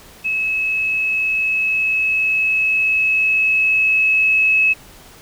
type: tone with level ramp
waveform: sine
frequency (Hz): 2582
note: E7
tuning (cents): -37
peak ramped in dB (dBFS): -17 to -11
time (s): 0.24-4.74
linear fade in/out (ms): 20
effects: pink hiss -43 dBFS RMS until 5.21 s